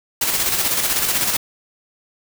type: noise with tremolo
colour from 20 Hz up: white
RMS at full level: -18 dBFS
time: 0.21-1.37 s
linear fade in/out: 5 ms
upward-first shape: square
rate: 16 Hz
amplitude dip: 40%
effects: none